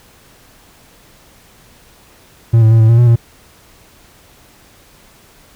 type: tone with pitch steps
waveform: triangle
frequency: 114.9 / 110.8 / 113.5 / 111 / 116.2 / 120.8 / 116.6 Hz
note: A#2 / A2 / A#2 / A2 / A#2 / B2 / A#2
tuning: -25 / +13 / -46 / +16 / -5 / -38 / +1 cents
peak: -3 dBFS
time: 2.53-3.16 s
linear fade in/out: 10 ms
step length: 90 ms
effects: pink hiss -46 dBFS RMS until 5.55 s